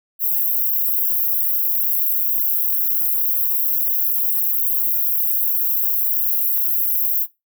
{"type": "high-pass noise", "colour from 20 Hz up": "white", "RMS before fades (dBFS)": -19, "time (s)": [0.19, 7.27], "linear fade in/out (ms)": 50, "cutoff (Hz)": 12000, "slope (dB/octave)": 96, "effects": ["noise-tail reverb RT60 0.2 s tail -18 dB re dry"]}